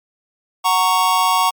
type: chord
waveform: square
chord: F# major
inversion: none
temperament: just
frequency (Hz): 740 / 925 / 1110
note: F#5 / A#5 / C#6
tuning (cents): 0 / -14 / +2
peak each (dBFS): -21 / -18 / -17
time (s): 0.64-1.51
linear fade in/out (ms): 20
effects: MP3 96 kbps